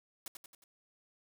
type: noise with echo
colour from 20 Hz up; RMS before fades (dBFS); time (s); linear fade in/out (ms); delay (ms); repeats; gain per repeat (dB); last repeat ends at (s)
white; -43; 0.26-0.28; 2; 90; 4; -5; 0.64
effects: none